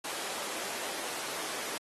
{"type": "high-pass noise", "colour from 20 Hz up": "pink", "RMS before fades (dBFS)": -38, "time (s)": [0.04, 1.78], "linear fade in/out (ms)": 5, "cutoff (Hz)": 430, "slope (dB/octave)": 12, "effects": ["AAC 32 kbps"]}